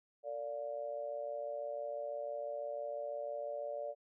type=tone with amplitude modulation; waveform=sine; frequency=580 Hz; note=D5; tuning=22 cents flat; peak=-34 dBFS; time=0.23-3.95 s; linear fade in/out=50 ms; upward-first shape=sine; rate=126 Hz; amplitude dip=85%; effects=none